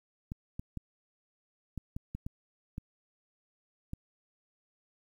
clicks, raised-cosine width 5 ms, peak -25 dBFS, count 9, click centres 0.319 / 0.595 / 0.773 / 1.777 / 1.965 / 2.15 / 2.265 / 2.781 / 3.934 s, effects 10-bit

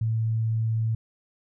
sine tone, 112 Hz, A2, 31 cents sharp, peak -22 dBFS, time 0.01-0.95 s, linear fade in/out 5 ms, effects none

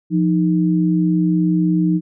sine tone pair together, 174.6 / 311.1 Hz, F3 / D#4, 0 / 0 cents, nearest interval minor seventh, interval 1000 cents, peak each -15 / -17 dBFS, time 0.1-2.01 s, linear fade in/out 50 ms, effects none

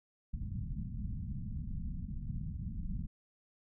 pink low-pass noise, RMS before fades -39 dBFS, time 0.33-3.07 s, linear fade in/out 10 ms, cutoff 220 Hz, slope 48 dB/octave, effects none

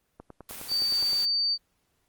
click train, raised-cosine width 1 ms, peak -28 dBFS, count 10, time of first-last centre 0.2-1.131 s, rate 9.67 Hz
white noise, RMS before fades -40 dBFS, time 0.49-1.25 s, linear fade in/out 2 ms
sine tone, 4600 Hz, D8, 37 cents flat, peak -23 dBFS, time 0.68-1.58 s, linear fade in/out 50 ms
effects pink hiss -73 dBFS RMS until 2.08 s + Opus 24 kbps

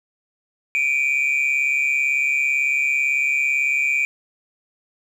sine tone pair together, 2319 / 2457 Hz, D7 / D#7, -22 / -22 cents, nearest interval minor second, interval 100 cents, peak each -18 dBFS, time 0.75-4.05 s, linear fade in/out 0 ms, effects tanh soft clip ceiling -14 dBFS + 8-bit

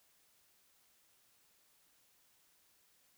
silence, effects white hiss -71 dBFS RMS until 3.17 s

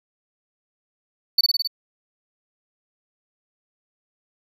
triangle tone with echo, 4495 Hz, C#8, 23 cents sharp, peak -11 dBFS, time 1.38-1.41 s, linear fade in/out 5 ms, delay 53 ms, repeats 5, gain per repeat -2 dB, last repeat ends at 1.675 s, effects none

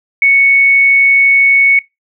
sine tone, 2217 Hz, C#7, in tune, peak -5 dBFS, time 0.22-1.79 s, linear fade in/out 2 ms, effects noise-tail reverb RT60 0.2 s tail -23 dB re dry

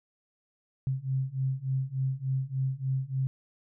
sine beating tone pair, 131 / 134.4 Hz, C3 / C3, +2 / +47 cents, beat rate 3.4 Hz, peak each -31 / -30 dBFS, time 0.87-3.27 s, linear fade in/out 0 ms, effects none

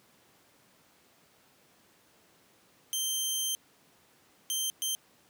15% pulse tone bursts at uneven times, 3136 Hz, G7, in tune, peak -22 dBFS, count 3, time 2.93-3.55 / 4.5-4.7 / 4.82-4.95 s, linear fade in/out 0 ms, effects pink hiss -63 dBFS RMS until 5.29 s + high-pass 150 Hz 12 dB/octave

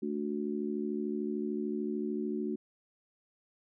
sine chord, D major, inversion second, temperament just, 220.2 / 293.7 / 367.1 Hz, A3 / D4 / F#4, +2 / 0 / -14 cents, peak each -35 / -37 / -36 dBFS, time 0.02-2.56 s, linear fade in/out 10 ms, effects none

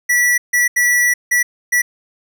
square tone bursts at uneven times, 1951 Hz, B6, 22 cents flat, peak -12 dBFS, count 5, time 0.09-0.38 / 0.53-0.68 / 0.76-1.14 / 1.31-1.43 / 1.72-1.82 s, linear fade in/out 10 ms, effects none

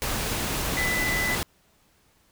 sine tone in noise, 1999 Hz, B6, 20 cents sharp, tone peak -25 dBFS, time 0.77-1.35 s, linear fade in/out 0 ms, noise pink, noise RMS -28 dBFS, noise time 0.02-1.43 s, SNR 0 dB, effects pink hiss -63 dBFS RMS until 2.31 s

